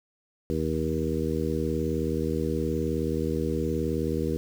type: harmonic tone with a mistuned harmonic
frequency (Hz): 79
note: D#2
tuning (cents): +27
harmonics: 1 / 2 / 3 / 4 / 5 / 6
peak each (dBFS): -32 / -32 / -32 / -32 / -32 / -32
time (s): 0.5-4.37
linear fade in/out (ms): 0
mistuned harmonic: 1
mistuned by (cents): -24
effects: 8-bit